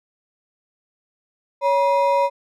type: ring-modulated tone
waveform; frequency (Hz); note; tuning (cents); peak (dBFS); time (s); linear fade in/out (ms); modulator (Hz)
triangle; 760; F#5; +46; -10; 1.61-2.3; 50; 202
effects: none